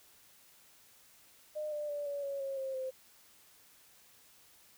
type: tone with pitch steps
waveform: sine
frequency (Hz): 608 / 594.8 / 581.9 / 569.3 / 556.9 / 544.8 / 533 / 521.4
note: D#5 / D5 / D5 / C#5 / C#5 / C#5 / C5 / C5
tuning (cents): -40 / +22 / -16 / +46 / +8 / -30 / +32 / -6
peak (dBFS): -35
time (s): 1.55-2.91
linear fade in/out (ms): 20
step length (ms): 170
effects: white hiss -62 dBFS RMS until 4.77 s